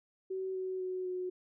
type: tone with pitch steps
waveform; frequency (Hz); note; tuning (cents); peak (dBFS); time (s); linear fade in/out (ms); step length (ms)
sine; 378.4 / 374.1 / 369.8 / 365.5; F#4 / F#4 / F#4 / F#4; +39 / +19 / -1 / -21; -34; 0.3-1.3; 10; 250
effects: none